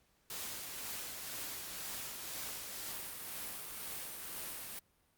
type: noise with tremolo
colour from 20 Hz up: white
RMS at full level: -42 dBFS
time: 0.3-4.79 s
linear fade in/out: 2 ms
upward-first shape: triangle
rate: 2 Hz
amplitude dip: 35%
effects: pink hiss -73 dBFS RMS until 5.17 s + Opus 48 kbps